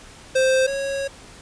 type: tone pair in turn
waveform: square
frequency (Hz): 523.3 / 549.9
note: C5 / C#5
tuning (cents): 0 / -14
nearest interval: minor second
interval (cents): 86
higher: second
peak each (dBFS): -16 / -24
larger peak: first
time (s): 0.35-0.67 / 0.67-1.08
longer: second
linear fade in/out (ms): 10
effects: pink hiss -44 dBFS RMS until 1.41 s + resampled to 22050 Hz